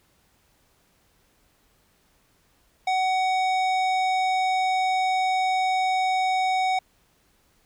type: tone with low-pass filter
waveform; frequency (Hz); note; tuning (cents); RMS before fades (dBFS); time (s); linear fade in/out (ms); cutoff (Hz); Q
square; 750; F#5; +23; -23; 2.87-6.79; 5; 4600; 0.77
effects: pink hiss -64 dBFS RMS until 7.65 s